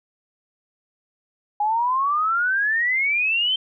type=exponential sweep; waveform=sine; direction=up; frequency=820 to 3136 Hz; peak=-18 dBFS; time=1.6-3.56 s; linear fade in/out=5 ms; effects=none